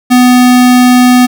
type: tone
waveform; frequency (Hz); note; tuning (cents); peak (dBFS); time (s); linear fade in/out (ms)
square; 249; B3; +14; -3; 0.1-1.27; 20
effects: none